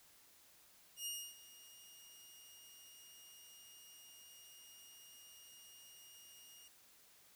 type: tone with ADSR envelope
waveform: 15% pulse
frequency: 2851 Hz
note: F7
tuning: 35 cents sharp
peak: -33 dBFS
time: 0.96-6.68 s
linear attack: 100 ms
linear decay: 280 ms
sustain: -18 dB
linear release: 3 ms
effects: white hiss -66 dBFS RMS until 7.35 s